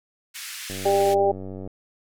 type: band-pass noise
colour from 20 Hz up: pink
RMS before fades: -36 dBFS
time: 0.34-1.15 s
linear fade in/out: 20 ms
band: 1700 to 14000 Hz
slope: 24 dB/octave
type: click train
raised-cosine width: 2 ms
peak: -23 dBFS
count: 94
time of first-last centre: 0.7-1.675 s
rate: 95.4 Hz
type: harmonic tone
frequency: 198.3 Hz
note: G3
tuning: 20 cents sharp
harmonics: 2 / 3 / 4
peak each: -20 / -22 / -22 dBFS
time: 0.85-1.32 s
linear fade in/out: 10 ms
effects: none